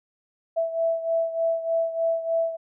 sine beating tone pair, 659.3 / 662.6 Hz, E5 / E5, 0 / +9 cents, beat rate 3.3 Hz, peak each -23 / -28 dBFS, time 0.56-2.57 s, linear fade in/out 20 ms, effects none

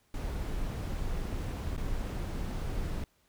brown noise with dropouts, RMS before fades -34 dBFS, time 0.14-3.04 s, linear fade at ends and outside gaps 2 ms, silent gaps 1.766-1.777 s, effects pink hiss -70 dBFS RMS until 3.28 s

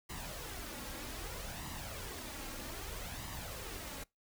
pink noise with flanger, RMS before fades -44 dBFS, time 0.09-4.04 s, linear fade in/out 10 ms, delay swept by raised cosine 1 to 3.7 ms, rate 0.63 Hz, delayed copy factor +0.55, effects noise-tail reverb RT60 0.2 s tail -24 dB re dry

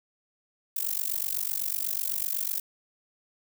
violet noise with amplitude modulation, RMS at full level -26 dBFS, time 0.76-2.6 s, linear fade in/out 5 ms, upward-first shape sine, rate 48 Hz, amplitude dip 100%, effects none

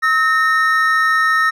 triangle tone pair together, 1288 / 1833.6 Hz, E6 / A#6, -41 / -29 cents, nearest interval tritone, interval 612 cents, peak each -13 dBFS, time 0.02-1.51 s, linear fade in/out 20 ms, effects none

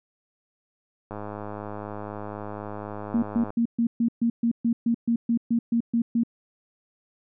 click train, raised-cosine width 1 ms, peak -21 dBFS, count 250, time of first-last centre 1.11-3.504 s, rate 104 Hz
sine tone bursts, 233.1 Hz, A#3, in tune, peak -19 dBFS, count 15, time 3.14-6.235 s, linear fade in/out 5 ms, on 85 ms, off 130 ms
effects none

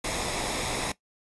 pink noise with comb filter, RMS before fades -30 dBFS, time 0.04-0.92 s, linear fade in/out 5 ms, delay 0.67 ms, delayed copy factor -0.5, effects noise-tail reverb RT60 0.1 s tail -17 dB re dry + resampled to 24000 Hz

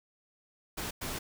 pink noise bursts at uneven times, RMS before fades -37 dBFS, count 2, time 0.77-0.91 / 1.01-1.19 s, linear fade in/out 10 ms, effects none

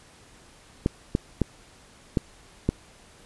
clicks, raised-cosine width 3 ms, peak -8 dBFS, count 5, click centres 0.861 / 1.151 / 1.417 / 2.172 / 2.69 s, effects pink hiss -53 dBFS RMS until 3.25 s + resampled to 24000 Hz

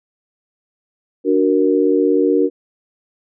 sine chord, D augmented, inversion none, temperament equal, 293.7 / 370 / 466.2 Hz, D4 / F#4 / A#4, 0 / 0 / 0 cents, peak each -16 dBFS, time 1.24-2.5 s, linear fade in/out 50 ms, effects none

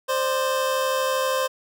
25% pulse tone pair together, 523.3 / 595.9 Hz, C5 / D5, 0 / +25 cents, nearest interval major second, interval 225 cents, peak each -18 / -26 dBFS, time 0.08-1.48 s, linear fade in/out 20 ms, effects none

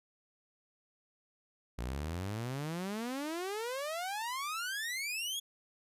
sawtooth exponential sweep, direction up, 56.7 to 3400 Hz, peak -32 dBFS, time 1.78-5.4 s, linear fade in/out 10 ms, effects resampled to 32000 Hz

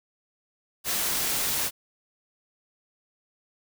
white noise, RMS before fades -27 dBFS, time 0.84-1.71 s, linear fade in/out 50 ms, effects none

